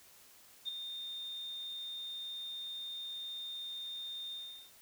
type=tone with ADSR envelope; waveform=sine; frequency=3641 Hz; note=A#7; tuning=41 cents flat; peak=-32 dBFS; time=0.65-4.72 s; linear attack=36 ms; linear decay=3 ms; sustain=-8 dB; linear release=390 ms; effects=white hiss -60 dBFS RMS until 4.81 s